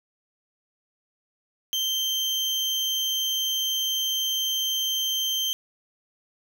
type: tone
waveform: 35% pulse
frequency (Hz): 3134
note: G7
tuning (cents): -1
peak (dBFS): -22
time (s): 1.73-5.53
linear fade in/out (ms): 0
effects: none